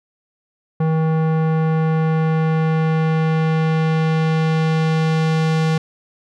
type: tone with low-pass filter sweep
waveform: square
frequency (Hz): 159.4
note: D#3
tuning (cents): +42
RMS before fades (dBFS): -17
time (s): 0.8-5.78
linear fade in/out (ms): 5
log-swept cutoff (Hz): 1100 to 5600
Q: 0.74
effects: none